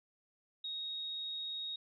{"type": "tone", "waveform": "sine", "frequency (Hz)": 3757, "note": "A#7", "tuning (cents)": 13, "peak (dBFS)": -38, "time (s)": [0.64, 1.76], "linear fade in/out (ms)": 5, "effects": []}